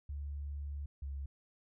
sine tone pair in turn, 71.7 / 69.26 Hz, D2 / C#2, -41 / -1 cents, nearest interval minor second, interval 60 cents, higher first, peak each -38 / -38 dBFS, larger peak neither, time 0.09-0.86 / 1.02-1.26 s, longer first, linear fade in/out 5 ms, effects none

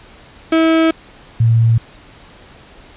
35% pulse / sine tone pair in turn, 323.9 / 114.52 Hz, E4 / A#2, -30 / -30 cents, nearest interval octave + tritone, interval 1800 cents, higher first, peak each -8 dBFS, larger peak neither, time 0.52-0.91 / 1.4-1.78 s, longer first, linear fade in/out 5 ms, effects pink hiss -42 dBFS RMS until 2.96 s + resampled to 8000 Hz

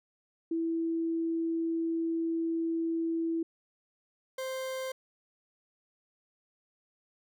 sine / 40% pulse tone pair in turn, 329.6 / 523.2 Hz, E4 / C5, 0 / 0 cents, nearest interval minor sixth, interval 800 cents, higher second, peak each -28 / -33 dBFS, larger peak first, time 0.51-3.43 / 4.38-4.92 s, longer first, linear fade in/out 5 ms, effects none

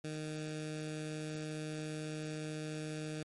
15% pulse tone with notch filter, 154.2 Hz, D#3, 15 cents flat, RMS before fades -41 dBFS, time 0.04-3.23 s, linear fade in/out 5 ms, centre 970 Hz, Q 0.91, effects MP3 48 kbps

